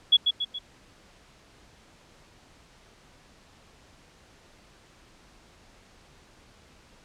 sine tone with echo, 3368 Hz, G#7, 24 cents sharp, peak -13 dBFS, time 0.12-0.17 s, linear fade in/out 10 ms, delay 140 ms, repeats 3, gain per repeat -6 dB, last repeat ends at 0.59 s, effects pink hiss -56 dBFS RMS until 7.04 s + low-pass 7000 Hz 12 dB/octave

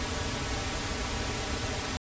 pink noise with comb filter, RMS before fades -32 dBFS, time 0-1.97 s, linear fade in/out 0 ms, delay 5.7 ms, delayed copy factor -0.7, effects resampled to 16000 Hz

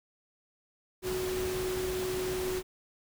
sine tone in noise, 370 Hz, F#4, in tune, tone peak -31 dBFS, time 1.02-2.63 s, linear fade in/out 50 ms, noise pink, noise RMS -38 dBFS, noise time 1.02-2.63 s, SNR +4 dB, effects none

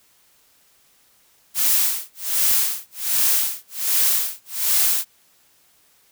blue noise with tremolo, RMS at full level -17 dBFS, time 1.54-5.05 s, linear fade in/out 50 ms, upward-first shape sine, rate 1.3 Hz, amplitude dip 100%, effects white hiss -58 dBFS RMS until 6.11 s

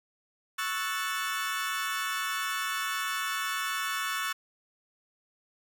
30% pulse chord, F# minor seventh, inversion second, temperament equal, 1108.7 / 1318.5 / 1480 / 1760 Hz, C#6 / E6 / F#6 / A6, 0 / 0 / 0 / 0 cents, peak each -33 dBFS, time 0.58-4.33 s, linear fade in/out 10 ms, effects none

